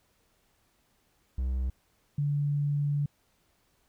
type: tone pair in turn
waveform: triangle / sine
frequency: 64 / 144.59 Hz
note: C2 / D3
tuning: -38 / -27 cents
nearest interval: octave + major second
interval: 1411 cents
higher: second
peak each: -25 dBFS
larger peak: neither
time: 1.38-1.7 / 2.18-3.06 s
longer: second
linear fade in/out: 5 ms
effects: pink hiss -70 dBFS RMS until 3.88 s